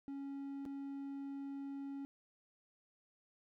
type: tone with dropouts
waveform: triangle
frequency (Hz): 277.2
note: C#4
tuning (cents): 0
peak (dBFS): -40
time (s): 0.08-2.05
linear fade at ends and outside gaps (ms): 0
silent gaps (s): 0.653-0.661
effects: none